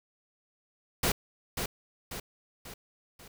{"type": "noise with echo", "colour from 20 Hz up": "pink", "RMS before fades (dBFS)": -27, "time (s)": [1.03, 1.12], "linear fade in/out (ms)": 5, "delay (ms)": 540, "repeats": 4, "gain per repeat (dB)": -6, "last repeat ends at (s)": 3.28, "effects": []}